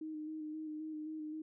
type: tone with vibrato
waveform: sine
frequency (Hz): 309.7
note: D#4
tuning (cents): -8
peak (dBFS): -40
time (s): 0.01-1.42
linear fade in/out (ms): 5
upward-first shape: square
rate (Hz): 3.8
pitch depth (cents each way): 20
effects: none